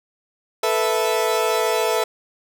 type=chord; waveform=30% pulse; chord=A suspended second; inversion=none; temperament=equal; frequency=440 / 493.9 / 659.3 Hz; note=A4 / B4 / E5; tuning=0 / 0 / 0 cents; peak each=-19 / -21 / -20 dBFS; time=0.63-2.04 s; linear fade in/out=5 ms; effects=none